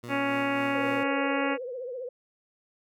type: tone with tremolo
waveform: 15% pulse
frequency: 120 Hz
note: B2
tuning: 49 cents flat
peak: -31 dBFS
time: 0.03-1.04 s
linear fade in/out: 10 ms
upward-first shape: sine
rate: 3.7 Hz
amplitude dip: 35%
type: harmonic tone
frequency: 278.2 Hz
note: C#4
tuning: 6 cents sharp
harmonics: 1 / 2 / 3 / 4 / 5 / 6 / 7 / 8 / 9 / 10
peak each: -29 / -32 / -34 / -35 / -36 / -37 / -37 / -38 / -39 / -39 dBFS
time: 0.08-1.58 s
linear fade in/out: 50 ms
type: tone with vibrato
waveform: sine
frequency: 502 Hz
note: B4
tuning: 28 cents sharp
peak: -33 dBFS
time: 0.74-2.09 s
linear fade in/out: 5 ms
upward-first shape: triangle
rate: 15 Hz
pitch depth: 120 cents each way
effects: none